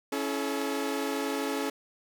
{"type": "chord", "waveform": "sawtooth", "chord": "A major", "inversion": "first", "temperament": "equal with one note detuned", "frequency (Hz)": [277.2, 329.6, 430.4], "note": ["C#4", "E4", "A4"], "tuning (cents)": [0, 0, -38], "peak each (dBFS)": [-28, -33, -29], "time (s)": [0.12, 1.7], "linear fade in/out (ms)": 5, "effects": []}